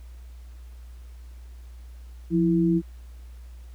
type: tone pair together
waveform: sine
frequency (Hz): 174.6 / 329.6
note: F3 / E4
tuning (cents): 0 / 0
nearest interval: major seventh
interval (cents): 1100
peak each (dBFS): -21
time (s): 2.3-2.82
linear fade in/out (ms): 50
effects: added 60 Hz sine -40 dBFS peak until 3.74 s + pink hiss -60 dBFS RMS until 3.74 s